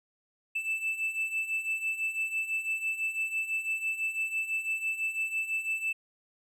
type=beating tone pair; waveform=triangle; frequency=2637 / 2643 Hz; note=E7 / E7; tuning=0 / +4 cents; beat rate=6 Hz; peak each=-34 / -29 dBFS; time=0.55-5.93 s; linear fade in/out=10 ms; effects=none